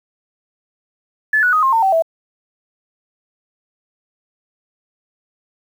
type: tone with pitch steps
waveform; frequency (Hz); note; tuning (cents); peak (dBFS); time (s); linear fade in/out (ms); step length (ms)
sine; 1729 / 1470.8 / 1251.2 / 1064.3 / 905.4 / 770.2 / 655.2; A6 / F#6 / D#6 / C6 / A5 / G5 / E5; -31 / -11 / +9 / +29 / +49 / -31 / -11; -11; 1.33-2.023; 5; 99
effects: 7-bit